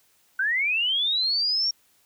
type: linear sweep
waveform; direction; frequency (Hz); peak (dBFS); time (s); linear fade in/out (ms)
sine; up; 1489 to 5600; -21; 0.39-1.71; 5
effects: white hiss -63 dBFS RMS until 2.05 s